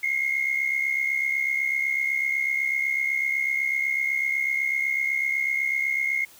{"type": "tone pair together", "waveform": "sine", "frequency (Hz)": [2093, 2161], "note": ["C7", "C#7"], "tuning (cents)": [0, -45], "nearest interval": "minor second", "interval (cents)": 55, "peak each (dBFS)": [-26, -23], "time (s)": [0.03, 6.25], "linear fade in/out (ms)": 5, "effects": ["tanh soft clip ceiling -16 dBFS", "white hiss -51 dBFS RMS until 6.39 s"]}